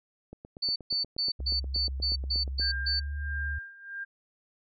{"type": "click train", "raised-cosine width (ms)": 2, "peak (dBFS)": -30, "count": 20, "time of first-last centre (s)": [0.33, 2.597], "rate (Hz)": 8.38}
{"type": "tone bursts", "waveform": "sine", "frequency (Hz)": 4500, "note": "C#8", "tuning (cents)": 25, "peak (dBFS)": -26, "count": 9, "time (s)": [0.62, 3], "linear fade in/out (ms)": 10, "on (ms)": 140, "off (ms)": 140}
{"type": "tone with pitch glide", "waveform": "sine", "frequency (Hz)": [66.4, 72.41], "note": ["C2", "D2"], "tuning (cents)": [26, -24], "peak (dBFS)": -31, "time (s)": [1.39, 3.59], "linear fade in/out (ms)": 10, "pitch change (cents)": 150, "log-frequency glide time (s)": [2.74, 3.14]}
{"type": "tone with tremolo", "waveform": "sine", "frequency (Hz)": 1599, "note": "G6", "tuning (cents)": 34, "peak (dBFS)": -32, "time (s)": [2.6, 4.05], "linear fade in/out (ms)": 20, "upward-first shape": "sine", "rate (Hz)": 1.5, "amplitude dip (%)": 85}
{"effects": []}